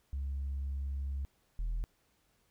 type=tone pair in turn; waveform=sine; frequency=68.8 / 40.82 Hz; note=C#2 / E1; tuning=-12 / -16 cents; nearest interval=major sixth; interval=904 cents; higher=first; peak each=-32 / -29 dBFS; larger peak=second; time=0.13-1.25 / 1.59-1.84 s; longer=first; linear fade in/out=0 ms; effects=tanh soft clip ceiling -31 dBFS + pink hiss -73 dBFS RMS until 2.5 s